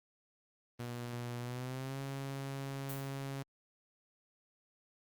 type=tone with pitch glide; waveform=sawtooth; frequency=120.6 to 136.94 Hz; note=B2 to C#3; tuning=-41 to -21 cents; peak=-35 dBFS; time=0.79-3.43 s; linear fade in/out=10 ms; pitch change=+220 cents; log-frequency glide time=1.4-1.99 s
type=noise with exponential decay; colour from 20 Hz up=violet; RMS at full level=-42 dBFS; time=2.89-3.24 s; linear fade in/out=5 ms; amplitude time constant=76 ms
effects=Opus 32 kbps